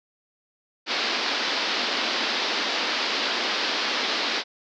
white band-pass noise, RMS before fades -26 dBFS, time 0.86-4.44 s, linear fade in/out 50 ms, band 220 to 5000 Hz, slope 48 dB/octave, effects none

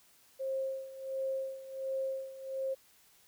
sine tone with tremolo, 533 Hz, C5, 32 cents sharp, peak -31 dBFS, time 0.39-2.75 s, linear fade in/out 20 ms, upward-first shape sine, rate 1.4 Hz, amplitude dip 80%, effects white hiss -64 dBFS RMS until 3.27 s

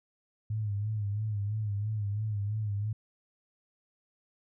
sine tone with vibrato, 104.8 Hz, G#2, 16 cents sharp, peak -29 dBFS, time 0.5-2.93 s, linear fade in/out 5 ms, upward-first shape sine, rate 3 Hz, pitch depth 73 cents each way, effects none

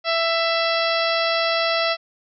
harmonic tone with a mistuned harmonic, 664 Hz, E5, 12 cents sharp, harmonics 1 / 2 / 3 / 4 / 5 / 6 / 7 / 8, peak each -22 / -25 / -27 / -28 / -29 / -30 / -30 / -31 dBFS, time 0.04-1.97 s, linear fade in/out 50 ms, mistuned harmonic 6, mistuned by +26 cents, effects none

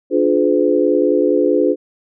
sine chord, D diminished seventh, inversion none, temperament just, 293.7 / 352.4 / 422.9 / 507.5 Hz, D4 / F4 / Ab4 / Cb5, 0 / +16 / +31 / +47 cents, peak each -17 dBFS, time 0.1-1.76 s, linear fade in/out 50 ms, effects none

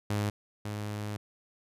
sawtooth tone pair in turn, 103.8 / 104.7 Hz, G#2 / G#2, 0 / +15 cents, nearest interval unison, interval 15 cents, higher second, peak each -24 / -30 dBFS, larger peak first, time 0.1-0.3 / 0.65-1.17 s, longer second, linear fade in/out 5 ms, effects resampled to 32000 Hz

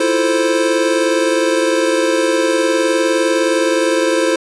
square chord, F major seventh, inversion third, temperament equal, 329.6 / 349.2 / 440 / 523.3 Hz, E4 / F4 / A4 / C5, 0 / 0 / 0 / 0 cents, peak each -18 / -22 / -21 / -17 dBFS, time 0-4.36 s, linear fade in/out 5 ms, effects resampled to 24000 Hz

